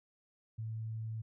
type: tone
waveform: sine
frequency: 111.1 Hz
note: A2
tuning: 17 cents sharp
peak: -37 dBFS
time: 0.58-1.22 s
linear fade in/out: 10 ms
effects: none